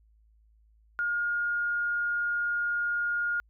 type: tone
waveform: sine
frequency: 1423 Hz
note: F6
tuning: 32 cents sharp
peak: -26 dBFS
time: 0.99-3.4 s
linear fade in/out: 0 ms
effects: added 54 Hz sine -59 dBFS peak until 3.49 s